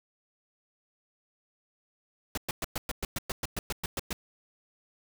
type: noise bursts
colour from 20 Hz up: pink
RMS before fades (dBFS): -32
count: 14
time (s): 2.35-4.13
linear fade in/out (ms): 2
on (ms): 25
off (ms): 110
effects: none